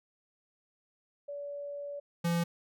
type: tone pair in turn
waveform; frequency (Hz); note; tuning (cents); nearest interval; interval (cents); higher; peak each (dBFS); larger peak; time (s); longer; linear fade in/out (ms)
sine / square; 573 / 170.35; D5 / F3; -43 / -43; octave + major sixth; 2100; first; -37 / -28; second; 1.28-2 / 2.24-2.44; first; 10
effects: none